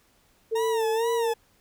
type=tone with pitch glide; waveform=sine; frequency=447.4 to 461.3 Hz; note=A4 to A#4; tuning=+29 to -18 cents; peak=-23 dBFS; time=0.51-1.34 s; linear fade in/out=20 ms; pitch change=+53 cents; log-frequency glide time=0.96-1.03 s
type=tone with vibrato; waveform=40% pulse; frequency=917 Hz; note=A#5; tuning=29 cents flat; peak=-28 dBFS; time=0.55-1.34 s; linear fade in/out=10 ms; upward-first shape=sine; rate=2.2 Hz; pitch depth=120 cents each way
effects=pink hiss -63 dBFS RMS until 1.6 s